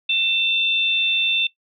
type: tone pair together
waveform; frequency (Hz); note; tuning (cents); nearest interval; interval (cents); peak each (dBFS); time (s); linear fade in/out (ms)
sine; 2673 / 3572; E7 / A7; +23 / +25; perfect fourth; 502; -20; 0.09-1.47; 5
effects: noise-tail reverb RT60 0.1 s tail -17 dB re dry